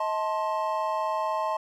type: chord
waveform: triangle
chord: A diminished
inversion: second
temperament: just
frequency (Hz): 633.6 / 880 / 1056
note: Eb5 / A5 / C6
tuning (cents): +31 / 0 / +16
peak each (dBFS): -28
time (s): 0-1.57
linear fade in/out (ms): 5
effects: none